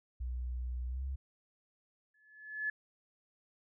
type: tone with pitch glide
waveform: sine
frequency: 61.7 to 66.9 Hz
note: B1 to C2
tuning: -1 to +39 cents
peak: -35 dBFS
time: 0.2-1.16 s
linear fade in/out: 10 ms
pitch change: +140 cents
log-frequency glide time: 0.88-1.04 s
type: tone with exponential growth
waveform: sine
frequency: 1718 Hz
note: A6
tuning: 42 cents flat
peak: -30 dBFS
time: 2.14-2.7 s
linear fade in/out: 5 ms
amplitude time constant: 120 ms
effects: none